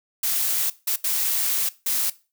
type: noise bursts at uneven times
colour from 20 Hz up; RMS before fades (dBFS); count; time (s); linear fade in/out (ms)
blue; -23; 4; 0.23-0.7 / 0.87-0.96 / 1.04-1.69 / 1.86-2.1; 5
effects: noise-tail reverb RT60 0.3 s tail -18 dB re dry